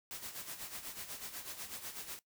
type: noise with tremolo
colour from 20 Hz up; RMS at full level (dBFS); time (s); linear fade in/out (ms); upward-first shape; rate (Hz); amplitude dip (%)
white; -43; 0.11-2.19; 0; sine; 8.1; 65
effects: noise-tail reverb RT60 0.1 s tail -17 dB re dry